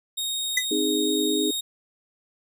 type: tone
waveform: sawtooth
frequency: 3729 Hz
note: A#7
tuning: in tune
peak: -23 dBFS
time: 0.17-1.61 s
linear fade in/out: 10 ms
type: tone with exponential decay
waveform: square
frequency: 2000 Hz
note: B6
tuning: 21 cents sharp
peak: -17 dBFS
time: 0.57-0.65 s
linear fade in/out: 5 ms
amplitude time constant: 17 ms
type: chord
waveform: sine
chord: Ab major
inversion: first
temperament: equal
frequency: 261.6 / 311.1 / 415.3 Hz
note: C4 / Eb4 / Ab4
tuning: 0 / 0 / 0 cents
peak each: -29 / -25 / -26 dBFS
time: 0.71-1.51 s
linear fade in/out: 5 ms
effects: none